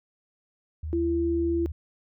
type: tone with pitch glide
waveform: sine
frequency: 77.78 to 76.4 Hz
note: D#2 to D#2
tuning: 0 to -31 cents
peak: -30 dBFS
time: 0.83-1.72 s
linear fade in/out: 5 ms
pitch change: -31 cents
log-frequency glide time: 1.07-1.19 s
type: tone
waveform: sine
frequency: 337.1 Hz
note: E4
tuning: 39 cents sharp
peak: -23 dBFS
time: 0.93-1.66 s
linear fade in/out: 0 ms
effects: none